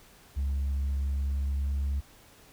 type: tone with pitch glide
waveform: sine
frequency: 69 to 69.56 Hz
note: C#2 to C#2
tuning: -7 to +7 cents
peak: -24 dBFS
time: 0.36-2.01 s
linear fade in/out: 20 ms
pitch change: +14 cents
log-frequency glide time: 1.15-1.73 s
effects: tanh soft clip ceiling -25 dBFS + pink hiss -56 dBFS RMS until 2.52 s